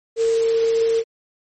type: tone in noise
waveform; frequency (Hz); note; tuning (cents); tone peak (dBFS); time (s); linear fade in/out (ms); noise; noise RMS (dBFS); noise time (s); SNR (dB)
sine; 454.8; A#4; -43; -15; 0.16-1.04; 50; white; -33; 0.16-1.04; +15
effects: MP3 32 kbps